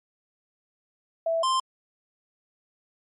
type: tone pair in turn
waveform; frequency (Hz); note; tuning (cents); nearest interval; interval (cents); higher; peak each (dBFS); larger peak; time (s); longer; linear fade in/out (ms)
sine / square; 659.3 / 1046.6; E5 / C6; 0 / 0; minor sixth; 800; second; -22; neither; 1.26-1.43 / 1.43-1.6; neither; 5
effects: MP3 48 kbps